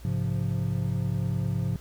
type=chord; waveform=triangle; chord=F minor; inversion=first; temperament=equal with one note detuned; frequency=103.83 / 133.56 / 174.61 Hz; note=Ab2 / C3 / F3; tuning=0 / +36 / 0 cents; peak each=-27 / -27 / -29 dBFS; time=0.05-1.76 s; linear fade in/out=0 ms; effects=added 60 Hz sine -44 dBFS peak until 1.8 s + pink hiss -53 dBFS RMS until 1.8 s